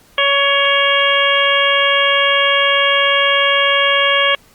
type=harmonic tone with a mistuned harmonic; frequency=560 Hz; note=C#5; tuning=18 cents sharp; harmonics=1 / 2 / 3 / 4 / 5 / 6; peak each=-18 / -18 / -18 / -18 / -18 / -18 dBFS; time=0.18-4.35 s; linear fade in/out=2 ms; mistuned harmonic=6; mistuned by=-54 cents; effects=pink hiss -49 dBFS RMS until 4.54 s + Opus 48 kbps